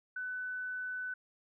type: tone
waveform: sine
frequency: 1500 Hz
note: F#6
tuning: 23 cents sharp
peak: -36 dBFS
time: 0.16-1.14 s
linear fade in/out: 5 ms
effects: none